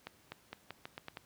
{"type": "accelerating click train", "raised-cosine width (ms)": 0.3, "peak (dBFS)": -26, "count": 8, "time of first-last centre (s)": [0.07, 1.171], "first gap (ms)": 250, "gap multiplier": 0.84, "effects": ["pink hiss -65 dBFS RMS until 1.25 s", "high-pass 80 Hz 12 dB/octave"]}